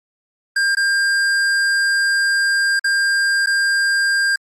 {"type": "tone with dropouts", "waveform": "square", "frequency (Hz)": 1600, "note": "G6", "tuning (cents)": 35, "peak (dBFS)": -15, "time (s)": [0.56, 4.36], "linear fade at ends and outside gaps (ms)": 5, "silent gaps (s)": [[0.751, 0.769], [2.794, 2.842], [3.461, 3.47]], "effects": ["low-pass 9000 Hz 12 dB/octave", "Opus 48 kbps"]}